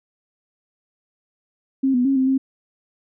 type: tone with pitch steps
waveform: sine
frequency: 267.7 / 247.2 / 272.2 / 261.7 / 266.5 Hz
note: C4 / B3 / C#4 / C4 / C4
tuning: +40 / +2 / -31 / 0 / +32 cents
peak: -15 dBFS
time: 1.83-2.38 s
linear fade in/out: 10 ms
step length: 110 ms
effects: none